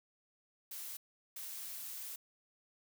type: noise bursts at uneven times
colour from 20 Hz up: blue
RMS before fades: -45 dBFS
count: 2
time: 0.71-0.97 / 1.36-2.16 s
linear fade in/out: 5 ms
effects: none